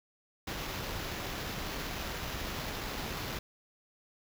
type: noise with sample-and-hold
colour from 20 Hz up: pink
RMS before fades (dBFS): -38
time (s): 0.47-3.39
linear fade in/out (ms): 5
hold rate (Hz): 8820
effects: none

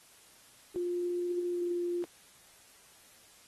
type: tone with pitch glide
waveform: sine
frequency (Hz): 352.4 to 349.6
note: F4 to F4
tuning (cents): +16 to +2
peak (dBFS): -30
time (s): 0.76-2.04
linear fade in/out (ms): 0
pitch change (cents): -14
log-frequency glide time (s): 1.51-1.64
effects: white hiss -59 dBFS RMS until 3.47 s + AAC 32 kbps

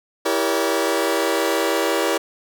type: chord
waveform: sawtooth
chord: E diminished seventh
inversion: none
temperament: just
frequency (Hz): 329.6 / 395.6 / 474.7 / 569.6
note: E4 / G4 / Bb4 / Db5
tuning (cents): 0 / +16 / +31 / +47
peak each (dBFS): -20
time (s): 0.25-2.18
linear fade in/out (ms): 10
effects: none

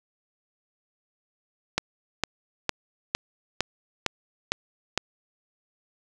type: click train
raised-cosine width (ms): 0.2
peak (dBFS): -5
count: 8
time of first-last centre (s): 1.78-4.976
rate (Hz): 2.19
effects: none

